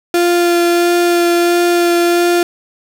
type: tone with vibrato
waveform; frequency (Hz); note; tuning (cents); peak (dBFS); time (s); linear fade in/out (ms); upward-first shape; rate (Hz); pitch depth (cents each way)
35% pulse; 346.8; F4; -12; -8; 0.14-2.43; 2; sine; 1.5; 10
effects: none